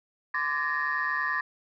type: tone cluster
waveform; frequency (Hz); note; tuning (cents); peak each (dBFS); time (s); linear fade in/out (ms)
sine; 1033 / 1165 / 1699 / 1848; C6 / D6 / G#6 / A#6; -22 / -14 / +39 / -16; -32 / -32 / -30 / -29; 0.34-1.41; 5
effects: tanh soft clip ceiling -19 dBFS